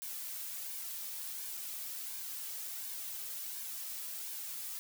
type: noise with flanger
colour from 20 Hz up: blue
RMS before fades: -42 dBFS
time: 0.02-4.79 s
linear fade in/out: 0 ms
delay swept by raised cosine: 1.5 to 2.9 ms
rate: 1.4 Hz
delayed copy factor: -0.55
effects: none